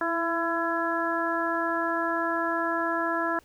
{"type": "harmonic tone with a mistuned harmonic", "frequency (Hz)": 335.7, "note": "E4", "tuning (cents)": 32, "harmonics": [1, 2, 3, 4, 5], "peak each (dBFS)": [-31, -31, -31, -31, -31], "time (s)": [0.01, 3.39], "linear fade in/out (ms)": 2, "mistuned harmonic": 1, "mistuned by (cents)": -26, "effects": ["pink hiss -60 dBFS RMS until 3.44 s"]}